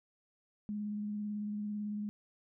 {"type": "tone with vibrato", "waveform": "sine", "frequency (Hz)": 208.5, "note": "G#3", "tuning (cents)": 7, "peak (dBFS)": -35, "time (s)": [0.69, 2.09], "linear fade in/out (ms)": 0, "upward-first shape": "sine", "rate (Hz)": 18, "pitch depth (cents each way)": 18, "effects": []}